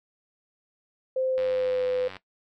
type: tone with pitch glide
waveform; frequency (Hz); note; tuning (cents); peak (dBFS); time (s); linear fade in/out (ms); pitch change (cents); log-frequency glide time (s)
sine; 520 to 504.3; C5 to B4; -11 to +36; -23; 1.16-2.08; 5; -53; 1.29-1.86
type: click train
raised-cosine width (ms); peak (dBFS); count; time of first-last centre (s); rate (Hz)
0.3; -24; 75; 1.38-2.167; 94
effects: noise-tail reverb RT60 0.1 s tail -17 dB re dry